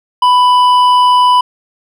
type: tone with hard clipping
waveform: sine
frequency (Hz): 993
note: B5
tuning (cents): +9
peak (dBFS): -7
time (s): 0.22-1.41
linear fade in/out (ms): 5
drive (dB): 7
effects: none